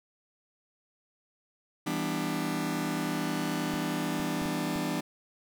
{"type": "chord", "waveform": "sawtooth", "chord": "E minor seventh", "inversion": "none", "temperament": "just", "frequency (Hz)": [164.81, 197.78, 247.2, 296.7], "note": ["E3", "G3", "B3", "D4"], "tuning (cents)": [0, 16, 2, 18], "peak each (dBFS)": [-31, -32, -31, -29], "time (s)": [1.86, 5.01], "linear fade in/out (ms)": 10}
{"type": "clicks", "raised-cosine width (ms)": 5, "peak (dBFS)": -32, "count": 5, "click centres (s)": [3.739, 4.2, 4.418, 4.457, 4.76]}
{"effects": []}